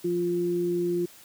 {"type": "tone pair together", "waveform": "sine", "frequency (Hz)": [174.61, 349.2], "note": ["F3", "F4"], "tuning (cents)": [0, 0], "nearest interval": "octave", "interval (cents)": 1200, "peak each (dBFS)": [-32, -24], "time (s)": [0.04, 1.06], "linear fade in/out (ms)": 10, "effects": ["white hiss -51 dBFS RMS until 1.24 s", "high-pass 60 Hz 12 dB/octave"]}